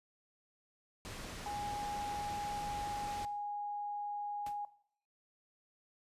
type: low-pass noise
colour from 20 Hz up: pink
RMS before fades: -46 dBFS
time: 1.05-3.25 s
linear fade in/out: 0 ms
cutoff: 8400 Hz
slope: 12 dB/octave
type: tone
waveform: sine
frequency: 824 Hz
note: G#5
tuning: 14 cents flat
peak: -38 dBFS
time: 1.46-4.65 s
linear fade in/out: 2 ms
type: noise with exponential decay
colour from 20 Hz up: pink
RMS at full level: -46 dBFS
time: 4.46-4.58 s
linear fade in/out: 5 ms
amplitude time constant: 25 ms
effects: noise-tail reverb RT60 0.6 s tail -17 dB re dry + resampled to 32000 Hz